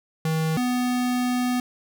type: tone pair in turn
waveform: square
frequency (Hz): 159.4 / 248.3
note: D#3 / B3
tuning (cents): +42 / +9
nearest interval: minor sixth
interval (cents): 767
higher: second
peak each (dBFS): -22 / -22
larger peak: neither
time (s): 0.25-0.57 / 0.57-1.6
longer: second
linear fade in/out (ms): 2
effects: none